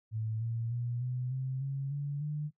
sine tone with pitch steps, 110.3 / 115.18 / 120.28 / 125.61 / 131.17 / 136.98 / 143.04 / 149.37 Hz, A2 / A#2 / B2 / B2 / C3 / C#3 / D3 / D3, +5 / -20 / -45 / +30 / +5 / -20 / -45 / +30 cents, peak -32 dBFS, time 0.11-2.51 s, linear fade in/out 50 ms, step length 300 ms, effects noise-tail reverb RT60 0.1 s tail -19 dB re dry

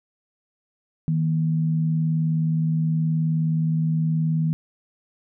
sine tone pair together, 159.1 / 238.2 Hz, D#3 / A#3, +39 / +38 cents, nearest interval perfect fifth, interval 699 cents, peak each -19 / -31 dBFS, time 1.08-4.53 s, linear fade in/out 0 ms, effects none

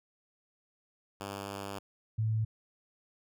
5% pulse / sine tone pair in turn, 99.5 / 110.12 Hz, G2 / A2, +26 / +2 cents, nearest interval major second, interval 176 cents, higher second, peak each -27 dBFS, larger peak neither, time 1.2-1.79 / 2.18-2.45 s, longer first, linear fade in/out 10 ms, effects none

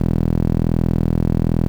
sawtooth tone with band-pass filter, 41.2 Hz, E1, in tune, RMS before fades -17 dBFS, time 0-1.68 s, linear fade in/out 0 ms, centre 180 Hz, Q 1.1, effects 7-bit

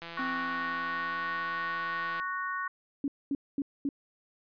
click train, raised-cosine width 0.3 ms, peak -26 dBFS, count 367, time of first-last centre 0.02-2.199 s, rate 168 Hz
harmonic tone, 370.2 Hz, F#4, 1 cent sharp, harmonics 3 / 4 / 5, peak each -34 / -36 / -38 dBFS, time 0.17-2.68 s, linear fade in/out 5 ms
square tone with exponential decay, 260.4 Hz, C4, 8 cents flat, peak -35 dBFS, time 0.19-2.54 s, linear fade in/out 2 ms, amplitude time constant 510 ms
sine tone bursts, 280 Hz, C#4, 18 cents sharp, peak -27 dBFS, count 4, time 3.04-3.89 s, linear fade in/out 2 ms, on 40 ms, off 230 ms
effects resampled to 11025 Hz

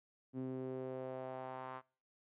sawtooth tone with band-pass filter sweep, 129.9 Hz, C3, 12 cents flat, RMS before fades -44 dBFS, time 0.33-1.82 s, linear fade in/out 50 ms, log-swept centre 270 to 1100 Hz, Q 2.4, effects noise-tail reverb RT60 0.4 s tail -24 dB re dry + resampled to 8000 Hz

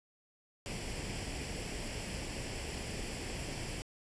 pink noise with comb filter, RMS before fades -40 dBFS, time 0.66-3.82 s, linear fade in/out 0 ms, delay 0.39 ms, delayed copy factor +0.6, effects resampled to 22050 Hz

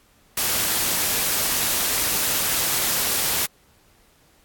white noise, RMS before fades -22 dBFS, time 0.37-3.46 s, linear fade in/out 5 ms, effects pink hiss -58 dBFS RMS until 4.44 s + AAC 64 kbps

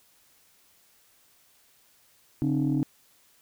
sine tone cluster, 142 / 264.9 / 304.4 Hz, C#3 / C4 / D#4, +42 / +22 / -38 cents, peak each -26 dBFS, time 2.42-2.83 s, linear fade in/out 0 ms, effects tanh soft clip ceiling -17 dBFS + white hiss -62 dBFS RMS until 3.41 s

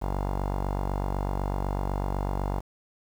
sawtooth tone with low-pass filter, 48 Hz, G1, 36 cents flat, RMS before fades -29 dBFS, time 0.01-2.61 s, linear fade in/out 20 ms, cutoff 900 Hz, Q 3.3, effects 8-bit

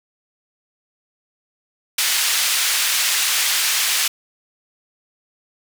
pink band-pass noise, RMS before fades -19 dBFS, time 1.98-4.08 s, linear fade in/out 5 ms, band 2200 to 14000 Hz, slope 12 dB/octave, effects none

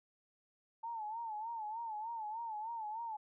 sine tone with vibrato, 888 Hz, A5, 16 cents sharp, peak -39 dBFS, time 0.83-3.17 s, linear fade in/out 10 ms, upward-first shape sine, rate 3.3 Hz, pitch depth 97 cents each way, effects none

